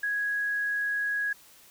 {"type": "tone", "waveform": "sine", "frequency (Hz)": 1661.2, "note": "G#6", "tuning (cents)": 0, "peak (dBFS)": -26, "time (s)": [0.03, 1.33], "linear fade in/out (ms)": 5, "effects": ["white hiss -55 dBFS RMS until 1.7 s"]}